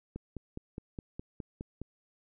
click train, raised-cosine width 3 ms, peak -26 dBFS, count 9, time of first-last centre 0.16-1.816 s, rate 4.83 Hz, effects none

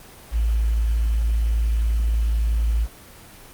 sine tone with quantisation, 55.7 Hz, A1, 22 cents sharp, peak -17 dBFS, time 0.31-2.88 s, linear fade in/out 50 ms, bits 7, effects pink hiss -44 dBFS RMS until 3.53 s + Opus 24 kbps

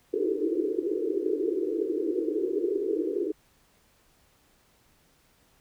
pink band-pass noise, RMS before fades -28 dBFS, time 0.13-3.32 s, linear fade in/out 10 ms, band 310 to 460 Hz, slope 96 dB/octave, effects pink hiss -64 dBFS RMS until 5.6 s

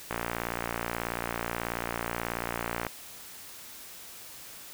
click train, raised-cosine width 0.5 ms, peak -15 dBFS, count 162, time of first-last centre 0.11-2.867 s, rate 58.4 Hz, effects white hiss -46 dBFS RMS until 4.73 s

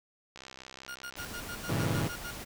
click train, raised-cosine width 0.2 ms, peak -28 dBFS, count 60, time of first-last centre 0.36-1.262 s, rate 65.4 Hz
40% pulse tone bursts, 1423 Hz, F6, 32 cents sharp, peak -38 dBFS, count 10, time 0.88-2.312 s, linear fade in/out 10 ms, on 73 ms, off 78 ms
pink noise, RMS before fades -42 dBFS, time 1.16-2.45 s, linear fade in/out 20 ms
sawtooth chord, G diminished seventh, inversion none, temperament equal with one note detuned, 99.83 / 116.54 / 138.59 / 164.81 Hz, G2 / Bb2 / Db3 / Fb3, +32 / 0 / 0 / 0 cents, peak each -30 dBFS, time 1.68-2.09 s, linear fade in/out 20 ms
effects none

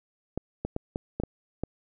clicks, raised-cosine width 2 ms, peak -16 dBFS, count 7, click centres 0.376 / 0.65 / 0.764 / 0.959 / 1.2 / 1.236 / 1.636 s, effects none

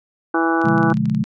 harmonic tone, 164.81 Hz, E3, in tune, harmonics 2 / 3 / 4 / 5 / 6 / 7 / 8 / 9, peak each -18 / -27 / -29 / -22 / -30 / -25 / -30 / -23 dBFS, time 0.34-0.93 s, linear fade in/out 5 ms
clicks, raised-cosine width 0.2 ms, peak -21 dBFS, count 12, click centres 0.616 / 0.655 / 0.686 / 0.78 / 0.83 / 0.902 / 0.941 / 0.971 / 1.056 / 1.098 / 1.148 / 1.24 s
sine chord, B diminished seventh, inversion none, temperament just, 123.47 / 148.16 / 177.8 / 213.4 Hz, B2 / D3 / F3 / Ab3, 0 / +16 / +31 / +47 cents, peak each -24 / -22 / -23 / -19 dBFS, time 0.64-1.24 s, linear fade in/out 10 ms
effects none

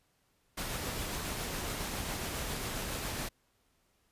pink noise with tremolo, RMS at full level -36 dBFS, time 0.57-3.29 s, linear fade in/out 10 ms, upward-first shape triangle, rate 7.3 Hz, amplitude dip 25%, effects pink hiss -73 dBFS RMS until 4.11 s + resampled to 32000 Hz

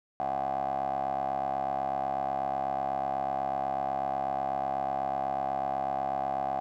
15% pulse tone with band-pass filter, 68.1 Hz, C#2, 30 cents flat, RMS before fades -31 dBFS, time 0.2-6.6 s, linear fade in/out 0 ms, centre 770 Hz, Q 9.7, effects none

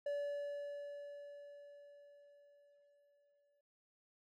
triangle tone with exponential decay, 575 Hz, D5, 37 cents flat, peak -34 dBFS, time 0.06-3.61 s, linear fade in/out 5 ms, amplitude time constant 770 ms, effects none

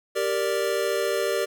square chord, G minor, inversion none, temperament equal, 392 / 466.2 / 587.3 Hz, G4 / Bb4 / D5, 0 / 0 / 0 cents, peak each -28 dBFS, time 0.15-1.46 s, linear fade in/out 20 ms, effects none

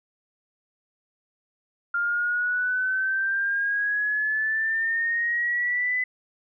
sine exponential sweep, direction up, 1396.9 to 2012 Hz, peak -22 dBFS, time 1.94-6.04 s, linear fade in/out 5 ms, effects none

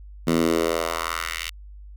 10% pulse tone with high-pass filter sweep, 82.7 Hz, E2, 6 cents sharp, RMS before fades -24 dBFS, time 0.27-1.5 s, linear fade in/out 5 ms, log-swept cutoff 190 to 2700 Hz, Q 1.8, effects added 50 Hz sine -39 dBFS peak until 1.96 s

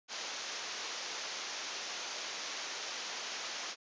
white low-pass noise, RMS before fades -41 dBFS, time 0.08-3.76 s, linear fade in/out 50 ms, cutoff 6700 Hz, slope 96 dB/octave, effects high-pass 400 Hz 12 dB/octave + resampled to 16000 Hz

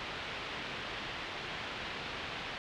white low-pass noise, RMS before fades -41 dBFS, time 0-2.58 s, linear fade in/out 0 ms, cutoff 3400 Hz, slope 24 dB/octave, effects none

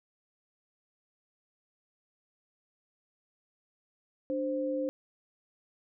sine tone pair together, 294.3 / 523.3 Hz, D4 / C5, +4 / 0 cents, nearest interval minor seventh, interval 996 cents, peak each -33 / -31 dBFS, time 4.3-4.89 s, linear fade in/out 0 ms, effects none

